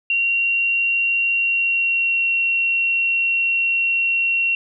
sine tone with pitch glide, 2753 to 2734 Hz, F7 to F7, -25 to -37 cents, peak -16 dBFS, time 0.1-4.55 s, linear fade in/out 2 ms, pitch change -12 cents, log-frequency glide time 1.33-2.27 s, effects none

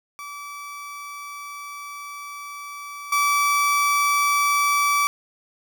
30% pulse tone with level steps, 1154 Hz, D6, 31 cents flat, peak -31 / -15 dBFS, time 0.19-5.07 s, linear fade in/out 0 ms, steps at 3.12 s, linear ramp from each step 5 ms, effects none

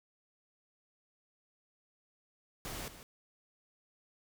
pink noise with echo, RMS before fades -42 dBFS, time 2.65-2.88 s, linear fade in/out 0 ms, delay 150 ms, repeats 1, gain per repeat -11 dB, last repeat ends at 3.03 s, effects none

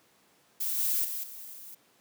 violet noise with level steps, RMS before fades -31 / -28 / -35 / -44 / -46 dBFS, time 0.6-1.75 s, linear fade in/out 10 ms, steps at 0.78 / 1.04 / 1.23 / 1.53 s, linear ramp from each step 10 ms, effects pink hiss -64 dBFS RMS until 2 s + high-pass 200 Hz 12 dB/octave

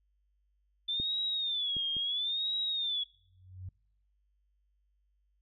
sine tone with vibrato, 3520 Hz, A7, in tune, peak -30 dBFS, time 0.88-3.04 s, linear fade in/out 10 ms, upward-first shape sine, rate 0.74 Hz, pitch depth 150 cents each way
clicks, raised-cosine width 3 ms, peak -27 / -31 / -33 dBFS, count 3, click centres 1 / 1.767 / 1.967 s
sine tone with exponential growth, 92.4 Hz, F#2, 2 cents flat, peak -37 dBFS, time 3.13-3.69 s, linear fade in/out 5 ms, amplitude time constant 120 ms
effects noise-tail reverb RT60 0.7 s tail -25 dB re dry + added 50 Hz sine -70 dBFS peak until 5.41 s

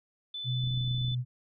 sine tone, 3507 Hz, A7, 6 cents flat, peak -35 dBFS, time 0.34-1.15 s, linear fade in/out 5 ms
sine tone with pitch glide, 125.8 to 124.5 Hz, B2 to B2, +32 to +14 cents, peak -28 dBFS, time 0.44-1.25 s, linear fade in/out 50 ms, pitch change -18 cents, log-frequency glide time 0.76-0.83 s
click train, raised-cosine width 5 ms, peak -31 dBFS, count 15, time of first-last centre 0.64-1.116 s, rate 29.4 Hz
effects none

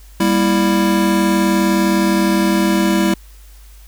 square chord, E diminished, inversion first, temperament just, 197.78 / 237.3 / 329.6 Hz, G3 / Bb3 / E4, +16 / +31 / 0 cents, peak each -16 / -22 / -17 dBFS, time 0.2-3.14 s, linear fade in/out 5 ms, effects added 50 Hz sine -38 dBFS peak until 3.87 s + white hiss -49 dBFS RMS until 3.87 s

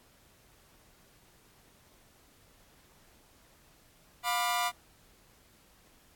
sawtooth chord, B diminished, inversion second, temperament just, 711.2 / 987.8 / 1185.3 Hz, F5 / B5 / D6, +31 / 0 / +16 cents, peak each -28 / -29 / -30 dBFS, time 4.23-4.72 s, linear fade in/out 50 ms, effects pink hiss -62 dBFS RMS until 6.15 s + AAC 64 kbps

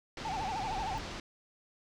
pink low-pass noise, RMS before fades -41 dBFS, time 0.17-1.2 s, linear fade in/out 2 ms, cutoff 5900 Hz, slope 24 dB/octave
triangle tone with vibrato, 821 Hz, G#5, 20 cents flat, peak -32 dBFS, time 0.25-0.98 s, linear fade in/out 0 ms, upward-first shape sine, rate 13 Hz, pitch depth 170 cents each way
effects none

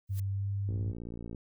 blue noise with exponential growth, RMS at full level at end -42 dBFS, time 0.07-0.2 s, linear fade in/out 5 ms, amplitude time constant 27 ms
sine tone with pitch glide, 98 to 99.54 Hz, G2 to G2, 0 to +27 cents, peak -30 dBFS, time 0.09-0.93 s, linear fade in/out 20 ms, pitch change +27 cents, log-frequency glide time 0.3-0.49 s
click train, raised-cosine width 3 ms, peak -29 dBFS, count 39, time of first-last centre 0.69-1.347 s, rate 57.8 Hz
effects none

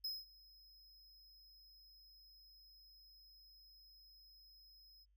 square tone with ADSR envelope, 5110 Hz, D#8, 45 cents sharp, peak -39 dBFS, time 0.04-5.06 s, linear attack 8 ms, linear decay 200 ms, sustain -23 dB, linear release 38 ms, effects added 50 Hz sine -70 dBFS peak until 5.16 s

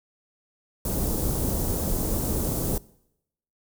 pink band-stop noise, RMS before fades -26 dBFS, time 0.85-2.78 s, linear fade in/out 2 ms, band 530 to 9700 Hz, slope 12 dB/octave, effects noise-tail reverb RT60 0.8 s tail -22 dB re dry

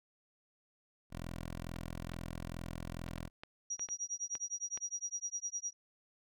10% pulse tone, 42.29 Hz, E1, 45 cents sharp, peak -33 dBFS, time 1.1-3.3 s, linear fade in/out 50 ms
clicks, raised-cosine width 0.3 ms, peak -30 dBFS, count 10, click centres 1.76 / 2.096 / 2.136 / 3.08 / 3.178 / 3.435 / 3.795 / 3.888 / 4.353 / 4.775 s
sine tone with tremolo, 5750 Hz, F8, 50 cents sharp, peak -34 dBFS, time 3.7-5.73 s, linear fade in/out 5 ms, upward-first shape sine, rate 9.8 Hz, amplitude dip 100%
effects none

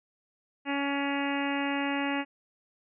harmonic tone, 280.8 Hz, C#4, 22 cents sharp, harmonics 1 / 2 / 3 / 4 / 5 / 6 / 7 / 8 / 9 / 10, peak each -30 / -38 / -35 / -41 / -42 / -39 / -38 / -42 / -40 / -40 dBFS, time 0.65-2.25 s, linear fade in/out 50 ms, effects none

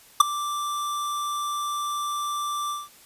square tone with ADSR envelope, 1174.7 Hz, D6, in tune, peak -7 dBFS, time 0.2-2.89 s, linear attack 7 ms, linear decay 10 ms, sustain -20 dB, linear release 190 ms, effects white hiss -52 dBFS RMS until 3.05 s + resampled to 32000 Hz

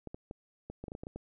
clicks, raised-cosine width 2 ms, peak -28 dBFS, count 11, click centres 0.073 / 0.145 / 0.311 / 0.7 / 0.84 / 0.882 / 0.919 / 0.951 / 1.035 / 1.069 / 1.16 s, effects none

